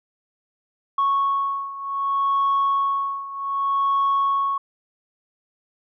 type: beating tone pair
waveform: sine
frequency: 1105 / 1105.65 Hz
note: C#6 / C#6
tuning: -6 / -5 cents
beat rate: 0.65 Hz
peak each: -20 / -23 dBFS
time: 0.98-4.58 s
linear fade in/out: 5 ms
effects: tanh soft clip ceiling -14 dBFS